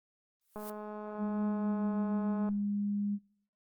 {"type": "noise with exponential growth", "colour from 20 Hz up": "blue", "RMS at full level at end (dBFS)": -43, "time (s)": [0.41, 0.7], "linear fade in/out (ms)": 5, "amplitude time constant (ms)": 63}
{"type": "click train", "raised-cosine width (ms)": 1, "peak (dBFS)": -29, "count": 408, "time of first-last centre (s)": [0.56, 2.489], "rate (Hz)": 211}
{"type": "tone with pitch glide", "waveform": "sine", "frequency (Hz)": [207.7, 204], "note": ["G#3", "G#3"], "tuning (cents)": [0, -31], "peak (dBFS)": -30, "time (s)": [1.18, 3.19], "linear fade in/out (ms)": 50, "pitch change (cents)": -31, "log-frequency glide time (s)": [1.43, 1.94]}
{"effects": ["noise-tail reverb RT60 0.6 s tail -24 dB re dry", "Opus 24 kbps"]}